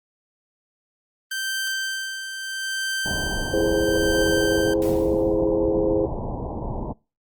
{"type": "tone with tremolo", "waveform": "sawtooth", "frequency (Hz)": 1560, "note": "G6", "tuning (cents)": -9, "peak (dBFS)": -20, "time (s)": [1.31, 4.74], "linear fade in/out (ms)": 5, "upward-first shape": "sine", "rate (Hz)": 0.76, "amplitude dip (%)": 55}
{"type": "low-pass noise", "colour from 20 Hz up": "pink", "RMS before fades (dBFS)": -29, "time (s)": [3.05, 6.93], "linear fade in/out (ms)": 10, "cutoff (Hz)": 990, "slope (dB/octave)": 96}
{"type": "chord", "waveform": "sine", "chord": "E augmented", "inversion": "none", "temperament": "equal", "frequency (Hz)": [329.6, 415.3, 523.3], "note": ["E4", "G#4", "B#4"], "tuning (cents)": [0, 0, 0], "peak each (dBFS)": -23, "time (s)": [3.53, 6.06], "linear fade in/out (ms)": 5}
{"type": "noise with exponential decay", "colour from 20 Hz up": "white", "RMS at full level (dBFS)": -38, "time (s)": [4.82, 5.56], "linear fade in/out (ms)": 0, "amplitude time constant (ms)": 160}
{"effects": ["noise-tail reverb RT60 0.3 s tail -25 dB re dry", "Opus 24 kbps"]}